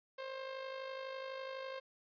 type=tone with amplitude modulation; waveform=sawtooth; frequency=530 Hz; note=C5; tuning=22 cents sharp; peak=-36 dBFS; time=0.18-1.8 s; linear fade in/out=10 ms; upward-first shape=sine; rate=52 Hz; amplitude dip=50%; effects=resampled to 11025 Hz